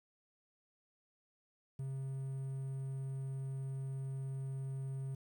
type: tone with quantisation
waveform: triangle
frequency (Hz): 134.4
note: C3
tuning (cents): +47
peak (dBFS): -36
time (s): 1.79-5.15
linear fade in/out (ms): 5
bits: 11
effects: none